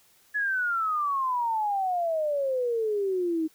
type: exponential sweep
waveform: sine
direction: down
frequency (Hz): 1714 to 311.1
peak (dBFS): -24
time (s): 0.34-3.48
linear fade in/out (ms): 20
effects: white hiss -61 dBFS RMS until 3.54 s